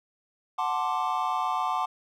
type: chord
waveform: triangle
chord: D dominant seventh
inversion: first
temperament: equal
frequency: 740 / 880 / 1046.5 / 1174.7 Hz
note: F#5 / A5 / C6 / D6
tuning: 0 / 0 / 0 / 0 cents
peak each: -29 dBFS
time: 0.58-1.86 s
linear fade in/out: 10 ms
effects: none